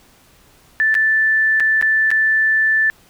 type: tone with dropouts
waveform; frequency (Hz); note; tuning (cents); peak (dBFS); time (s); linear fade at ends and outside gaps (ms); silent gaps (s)
sine; 1760; A6; 0; -12; 0.8-2.9; 0; 0.943-0.951 / 1.599-1.604 / 1.813-1.825 / 2.105-2.114
effects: pink hiss -51 dBFS RMS until 3.09 s